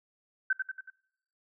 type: tone with echo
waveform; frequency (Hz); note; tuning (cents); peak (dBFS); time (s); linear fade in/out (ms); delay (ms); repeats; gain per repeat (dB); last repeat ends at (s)
sine; 1538; G6; -33; -23; 0.5-0.53; 5; 93; 4; -5; 0.902
effects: noise-tail reverb RT60 0.8 s tail -24 dB re dry